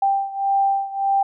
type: beating tone pair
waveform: sine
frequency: 787 / 788.7 Hz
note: G5 / G5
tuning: +7 / +10 cents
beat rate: 1.7 Hz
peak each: -19 / -22 dBFS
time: 0.02-1.23 s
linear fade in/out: 5 ms
effects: none